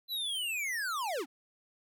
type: linear sweep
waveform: square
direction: down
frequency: 4050 to 231.6 Hz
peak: -33 dBFS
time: 0.08-1.26 s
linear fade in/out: 50 ms
effects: none